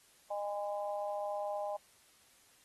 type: harmonic tone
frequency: 204.1 Hz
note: G#3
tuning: 30 cents flat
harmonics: 3 / 4 / 5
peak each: -37 / -39 / -47 dBFS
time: 0.3-1.77 s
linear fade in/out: 10 ms
effects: white hiss -65 dBFS RMS until 2.64 s + AAC 32 kbps